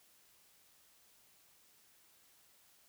silence, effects white hiss -67 dBFS RMS until 2.88 s

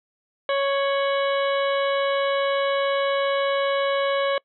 harmonic tone with a mistuned harmonic, 554.4 Hz, C#5, in tune, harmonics 1 / 2 / 3 / 4 / 5 / 6 / 7, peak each -21 / -27 / -31 / -33 / -35 / -37 / -38 dBFS, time 0.49-4.38 s, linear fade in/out 2 ms, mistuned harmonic 5, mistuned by +120 cents, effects noise-tail reverb RT60 0.1 s tail -25 dB re dry

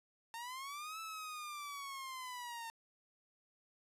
sawtooth linear two-way sweep, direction up then down, 906 to 1318.5 to 906 Hz, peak -40 dBFS, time 0.34-2.7 s, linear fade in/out 0 ms, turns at 1 s, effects resampled to 32000 Hz

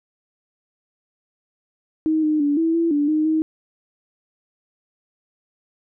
sine tone with pitch steps, 314.6 / 306.4 / 288.9 / 326.7 / 333.9 / 291 / 308.6 / 315.3 Hz, D#4 / D#4 / D4 / E4 / E4 / D4 / D#4 / D#4, +19 / -27 / -28 / -15 / +22 / -16 / -14 / +23 cents, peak -16 dBFS, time 2.06-3.42 s, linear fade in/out 0 ms, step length 170 ms, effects none

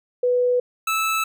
sine / 25% pulse tone pair in turn, 493.9 / 1311 Hz, B4 / E6, 0 / -10 cents, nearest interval octave + perfect fourth, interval 1690 cents, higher second, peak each -16 dBFS, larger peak neither, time 0.23-0.6 / 0.87-1.24 s, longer neither, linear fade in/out 5 ms, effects none

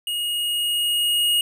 square tone with level ramp, 2873 Hz, F7, 48 cents sharp, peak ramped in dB -24 to -17 dBFS, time 0.07-1.41 s, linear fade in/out 2 ms, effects none

